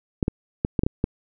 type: clicks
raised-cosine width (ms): 3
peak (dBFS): -7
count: 7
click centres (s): 0.228 / 0.281 / 0.649 / 0.792 / 0.835 / 0.865 / 1.041
effects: none